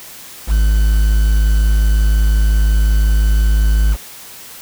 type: tone with quantisation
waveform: triangle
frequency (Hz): 52.8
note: G#1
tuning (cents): +29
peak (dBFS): -7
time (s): 0.47-3.97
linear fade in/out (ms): 50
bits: 5
effects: white hiss -35 dBFS RMS until 4.61 s